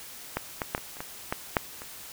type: clicks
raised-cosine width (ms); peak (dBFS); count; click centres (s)
0.5; -12 / -13 / -10 / -20 / -29 / -19 / -12 / -6 / -25; 9; 0.37 / 0.618 / 0.749 / 0.779 / 0.969 / 1.005 / 1.325 / 1.568 / 1.819
effects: white hiss -44 dBFS RMS until 2.12 s